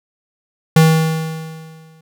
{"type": "tone with exponential decay", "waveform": "square", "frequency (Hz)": 160, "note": "D#3", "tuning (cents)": 49, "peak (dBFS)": -6, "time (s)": [0.76, 2.01], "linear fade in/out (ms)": 5, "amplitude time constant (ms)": 270, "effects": []}